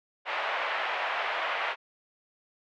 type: band-pass noise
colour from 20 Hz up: pink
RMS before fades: -31 dBFS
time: 0.25-1.76 s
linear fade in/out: 50 ms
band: 650 to 2800 Hz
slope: 24 dB/octave
effects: none